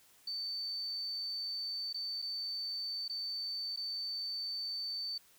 sine tone with dropouts, 4548 Hz, C#8, 44 cents sharp, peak -36 dBFS, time 0.27-5.18 s, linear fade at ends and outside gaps 5 ms, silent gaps 1.929-1.943 / 2.219-2.223 / 3.081-3.096 / 3.762-3.772 s, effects white hiss -64 dBFS RMS until 5.38 s

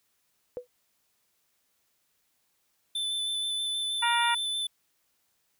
sine tone with exponential decay, 493.9 Hz, B4, in tune, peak -28 dBFS, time 0.57-0.67 s, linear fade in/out 0 ms, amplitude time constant 21 ms
square tone with vibrato, 3520 Hz, A7, in tune, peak -29 dBFS, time 2.95-4.67 s, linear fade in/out 5 ms, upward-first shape square, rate 6.3 Hz, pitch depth 11 cents each way
harmonic tone, 471.5 Hz, A#4, 20 cents sharp, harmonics 2 / 3 / 4 / 5 / 6, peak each -26 / -30 / -32 / -34 / -36 dBFS, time 4.02-4.35 s, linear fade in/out 10 ms
effects white hiss -73 dBFS RMS until 5.59 s

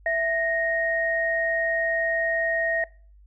sine tone pair together, 660.5 / 1864.7 Hz, E5 / A#6, +3 / 0 cents, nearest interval octave + tritone, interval 1797 cents, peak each -24 dBFS, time 0.06-2.84 s, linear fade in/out 2 ms, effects noise-tail reverb RT60 0.4 s tail -22 dB re dry + added 50 Hz sine -49 dBFS peak until 3.26 s

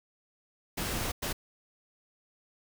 pink noise bursts at uneven times, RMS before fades -33 dBFS, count 2, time 0.77-1.12 / 1.22-1.33 s, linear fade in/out 10 ms, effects none

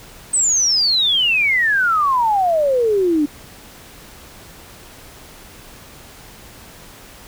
sine exponential sweep, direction down, 8340 to 285.6 Hz, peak -13 dBFS, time 0.33-3.26 s, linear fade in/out 10 ms, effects pink hiss -41 dBFS RMS until 7.27 s

